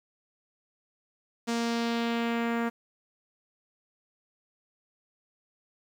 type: tone with low-pass filter sweep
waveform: sawtooth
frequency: 233.1 Hz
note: A#3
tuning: in tune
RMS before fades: -29 dBFS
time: 1.47-2.7 s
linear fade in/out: 20 ms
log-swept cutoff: 7100 to 1700 Hz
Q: 1.5
effects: 9-bit